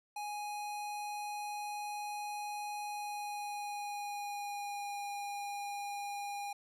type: tone with pitch glide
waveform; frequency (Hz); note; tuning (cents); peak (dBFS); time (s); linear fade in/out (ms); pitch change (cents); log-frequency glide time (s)
square; 830.6 to 811.6; G#5 to G#5; 0 to -40; -39; 0.16-6.53; 5; -40; 2.84-5.01
effects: resampled to 32000 Hz